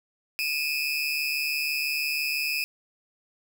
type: tone pair together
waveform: 30% pulse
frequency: 2458 / 2604 Hz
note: D#7 / E7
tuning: -22 / -22 cents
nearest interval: minor second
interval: 100 cents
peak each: -26 dBFS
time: 0.39-2.64 s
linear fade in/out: 0 ms
effects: none